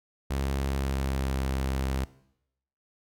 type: tone with pitch glide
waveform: sawtooth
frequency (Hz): 68.1 to 66.47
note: C#2 to C2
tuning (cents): -30 to +28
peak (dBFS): -23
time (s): 0.3-2.05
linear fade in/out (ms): 10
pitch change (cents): -42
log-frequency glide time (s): 0.66-1.37
effects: noise-tail reverb RT60 0.8 s tail -20 dB re dry